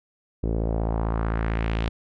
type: tone with low-pass filter sweep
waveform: sawtooth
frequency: 55.6 Hz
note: A1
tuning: 19 cents sharp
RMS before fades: -25 dBFS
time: 0.43-1.89 s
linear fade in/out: 5 ms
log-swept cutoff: 400 to 3500 Hz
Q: 1.8
effects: none